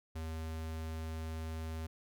square tone, 80.2 Hz, E2, 47 cents flat, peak -39 dBFS, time 0.15-1.87 s, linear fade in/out 10 ms, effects none

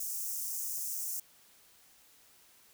white high-pass noise, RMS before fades -37 dBFS, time 0-1.2 s, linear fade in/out 5 ms, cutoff 5700 Hz, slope 48 dB/octave, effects white hiss -62 dBFS RMS until 2.73 s

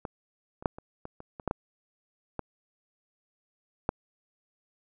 clicks, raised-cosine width 1 ms, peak -20 / -29 / -10 / -28 / -25 / -29 / -26 / -14 / -14 / -18 / -11 dBFS, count 11, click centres 0.052 / 0.625 / 0.658 / 0.785 / 1.054 / 1.204 / 1.398 / 1.477 / 1.511 / 2.393 / 3.891 s, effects none

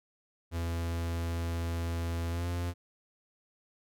45% pulse tone with pitch glide, 84.2 to 87.07 Hz, E2 to F2, +37 to -5 cents, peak -31 dBFS, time 0.51-2.74 s, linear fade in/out 50 ms, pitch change +58 cents, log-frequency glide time 2.3-2.47 s, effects none

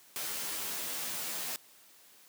white noise with comb filter, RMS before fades -37 dBFS, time 0.16-1.56 s, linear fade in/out 0 ms, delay 12 ms, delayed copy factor +0.85, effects white hiss -59 dBFS RMS until 2.28 s + high-pass 150 Hz 12 dB/octave

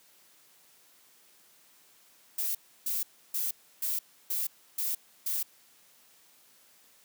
violet noise bursts, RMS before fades -31 dBFS, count 7, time 2.38-5.43 s, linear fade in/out 5 ms, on 170 ms, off 310 ms, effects white hiss -61 dBFS RMS until 7.04 s + high-pass 150 Hz 12 dB/octave

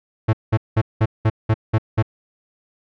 45% pulse tone bursts, 110 Hz, A2, in tune, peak -13 dBFS, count 8, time 0.28-2.026 s, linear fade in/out 10 ms, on 52 ms, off 190 ms, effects low-pass 2000 Hz 12 dB/octave

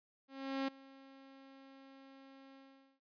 sawtooth tone with ADSR envelope, 270 Hz, C#4, 45 cents flat, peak -30 dBFS, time 0.28-3 s, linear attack 400 ms, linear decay 7 ms, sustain -22 dB, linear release 450 ms, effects resampled to 11025 Hz

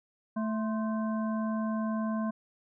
harmonic tone with a mistuned harmonic, 220 Hz, A3, in tune, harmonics 1 / 3 / 5 / 7, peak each -29 / -38 / -39 / -47 dBFS, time 0.36-2.31 s, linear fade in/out 10 ms, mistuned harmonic 5, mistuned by -81 cents, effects none

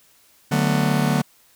45% pulse chord, B minor seventh, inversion first, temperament just, 148.16 / 185.21 / 222.2 / 246.9 Hz, D3 / F#3 / A3 / B3, +16 / +2 / +17 / 0 cents, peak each -21 / -24 / -24 / -25 dBFS, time 0.51-1.22 s, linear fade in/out 10 ms, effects white hiss -56 dBFS RMS until 1.55 s

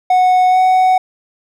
triangle tone with pitch glide, 736 to 744.6 Hz, F#5 to F#5, -9 to +11 cents, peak -6 dBFS, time 0.1-0.98 s, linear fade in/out 5 ms, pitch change +20 cents, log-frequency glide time 0.49-0.58 s, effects none

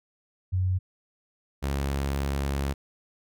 sine / sawtooth tone pair in turn, 92.5 / 69.3 Hz, F#2 / C#2, 0 / 0 cents, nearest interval perfect fourth, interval 500 cents, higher first, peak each -22 dBFS, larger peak neither, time 0.52-0.79 / 1.62-2.74 s, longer second, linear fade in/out 20 ms, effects none

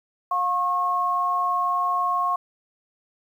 sine tone pair together, 714 / 1087.9 Hz, F5 / C#6, +38 / -33 cents, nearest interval perfect fifth, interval 729 cents, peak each -27 / -21 dBFS, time 0.31-2.36 s, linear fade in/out 5 ms, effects 9-bit

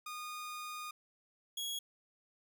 sawtooth tone pair in turn, 1227 / 3324 Hz, D#6 / G#7, -25 / +1 cents, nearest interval octave + perfect fourth, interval 1726 cents, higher second, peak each -38 / -34 dBFS, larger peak second, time 0.06-0.91 / 1.57-1.79 s, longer first, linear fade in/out 5 ms, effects none

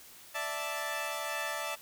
15% pulse chord, D suspended second, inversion none, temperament equal, 587.3 / 659.3 / 880 Hz, D5 / E5 / A5, 0 / 0 / 0 cents, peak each -32 dBFS, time 0.34-1.76 s, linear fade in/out 20 ms, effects white hiss -53 dBFS RMS until 1.81 s

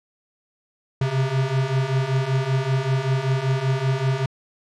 square beating tone pair, 129.6 / 134.8 Hz, C3 / C#3, -16 / -48 cents, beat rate 5.2 Hz, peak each -25 / -22 dBFS, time 1.01-4.26 s, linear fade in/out 5 ms, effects low-pass 5000 Hz 12 dB/octave

